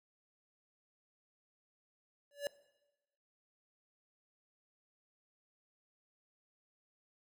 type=tone with exponential growth; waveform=square; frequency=573 Hz; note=D5; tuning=43 cents flat; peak=-32 dBFS; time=2.31-2.47 s; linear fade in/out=1 ms; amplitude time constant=34 ms; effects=noise-tail reverb RT60 1.0 s tail -19 dB re dry